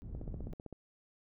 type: low-pass noise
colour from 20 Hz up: pink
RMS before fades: -43 dBFS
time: 0.02-0.53 s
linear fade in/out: 0 ms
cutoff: 150 Hz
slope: 12 dB/octave
type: click train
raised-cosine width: 2 ms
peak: -32 dBFS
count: 10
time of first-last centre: 0.15-0.727 s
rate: 15.6 Hz
effects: none